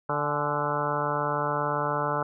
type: harmonic tone with a mistuned harmonic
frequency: 147.1 Hz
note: D3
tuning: 3 cents sharp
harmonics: 1 / 2 / 3 / 4 / 5 / 6 / 7 / 8 / 9 / 10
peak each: -34 / -38 / -34 / -32 / -38 / -32 / -32 / -36 / -32 / -38 dBFS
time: 0.09-2.23 s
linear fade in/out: 5 ms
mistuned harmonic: 6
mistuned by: -43 cents
effects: none